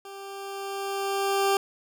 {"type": "tone with level ramp", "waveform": "20% pulse", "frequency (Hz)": 393.9, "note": "G4", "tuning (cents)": 8, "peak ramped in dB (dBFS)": [-35, -15], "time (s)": [0.05, 1.57], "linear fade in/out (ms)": 2, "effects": []}